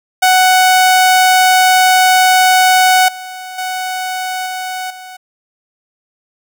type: tone with level steps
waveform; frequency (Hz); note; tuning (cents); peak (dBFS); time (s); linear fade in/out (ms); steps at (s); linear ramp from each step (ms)
sawtooth; 743; F#5; +7; -3 / -22 / -14 / -16 / -26; 0.22-5.17; 10; 3.08 / 3.58 / 4.46 / 4.9; 5
effects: none

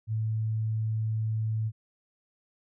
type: tone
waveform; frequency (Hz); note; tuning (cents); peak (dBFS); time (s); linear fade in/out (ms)
sine; 110; A2; 0; -26; 0.07-1.72; 50
effects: none

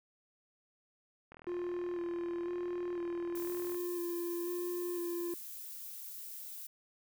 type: click train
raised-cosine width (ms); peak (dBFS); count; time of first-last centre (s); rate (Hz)
0.5; -36; 99; 1.32-3.746; 40.4
type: tone with vibrato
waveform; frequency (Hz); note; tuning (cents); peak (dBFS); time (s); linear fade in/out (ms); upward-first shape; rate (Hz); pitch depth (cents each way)
triangle; 349.2; F4; 0; -33; 1.47-5.34; 2; square; 1; 17
type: noise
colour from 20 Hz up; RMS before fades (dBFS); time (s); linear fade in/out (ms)
violet; -46; 3.35-6.67; 5
effects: none

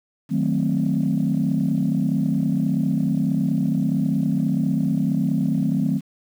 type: chord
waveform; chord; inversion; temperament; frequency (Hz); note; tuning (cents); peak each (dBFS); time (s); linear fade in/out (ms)
sine; D# diminished seventh; none; equal; 155.56 / 185 / 220 / 261.6; D#3 / F#3 / A3 / C4; 0 / 0 / 0 / 0; -23; 0.29-6.01; 50
effects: tanh soft clip ceiling -11 dBFS + 8-bit

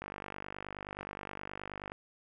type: click train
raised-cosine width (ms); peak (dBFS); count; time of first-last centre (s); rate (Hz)
0.5; -25; 95; 0.02-1.919; 49.5
effects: none

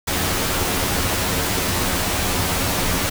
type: noise with comb filter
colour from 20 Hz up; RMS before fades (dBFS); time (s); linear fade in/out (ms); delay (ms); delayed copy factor
pink; -21; 0.07-3.1; 10; 11; +0.6
effects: none

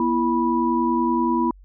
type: tone cluster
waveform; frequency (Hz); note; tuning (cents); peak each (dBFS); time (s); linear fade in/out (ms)
sine; 242.9 / 333.4 / 980; B3 / E4 / B5; -29 / +20 / -14; -22; 0-1.51; 2
effects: added 47 Hz sine -44 dBFS peak until 1.64 s

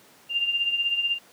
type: tone with tremolo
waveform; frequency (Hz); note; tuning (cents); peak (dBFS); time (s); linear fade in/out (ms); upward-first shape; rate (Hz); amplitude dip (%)
sine; 2794; F7; 0; -19; 0.29-1.19; 50; triangle; 16; 70
effects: pink hiss -54 dBFS RMS until 1.32 s + high-pass 200 Hz 12 dB/octave

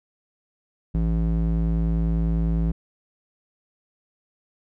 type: tone with band-pass filter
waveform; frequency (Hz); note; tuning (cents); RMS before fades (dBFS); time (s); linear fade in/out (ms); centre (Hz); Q
square; 55; A1; 0; -22; 0.94-2.72; 10; 130; 1.5
effects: none

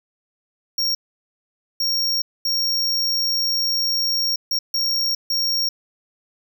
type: tone bursts at uneven times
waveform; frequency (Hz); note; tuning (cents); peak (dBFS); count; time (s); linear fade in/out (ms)
square; 5560; F8; -9; -19; 6; 0.78-0.95 / 1.8-2.22 / 2.45-4.36 / 4.51-4.59 / 4.74-5.15 / 5.3-5.69; 5
effects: none

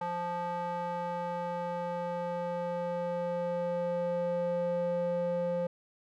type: tone with band-pass filter sweep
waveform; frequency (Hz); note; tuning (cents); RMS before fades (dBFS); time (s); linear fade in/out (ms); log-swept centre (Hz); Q
square; 174.61; F3; 0; -33; 0.01-5.67; 5; 850 to 480; 2.9
effects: none

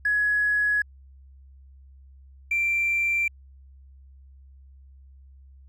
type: tone pair in turn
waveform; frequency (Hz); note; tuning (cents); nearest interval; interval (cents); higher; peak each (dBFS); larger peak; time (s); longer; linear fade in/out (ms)
triangle; 1680 / 2356; G#6 / D7; +19 / +5; tritone; 586; second; -16 / -18; first; 0.05-0.82 / 2.51-3.28; neither; 5
effects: tanh soft clip ceiling -18 dBFS + added 67 Hz sine -47 dBFS peak until 5.68 s

